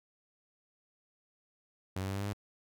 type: tone with pitch steps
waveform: sawtooth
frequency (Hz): 94.1 / 95.74 / 97.42 / 99.12 / 100.85 / 102.62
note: F#2 / G2 / G2 / G2 / G2 / G#2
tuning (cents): +30 / -40 / -10 / +20 / +50 / -20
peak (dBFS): -30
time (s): 1.96-2.332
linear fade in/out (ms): 5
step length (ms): 62
effects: none